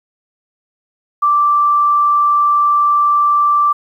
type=tone; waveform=sine; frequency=1172 Hz; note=D6; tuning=4 cents flat; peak=-9 dBFS; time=1.22-3.73 s; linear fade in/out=10 ms; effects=8-bit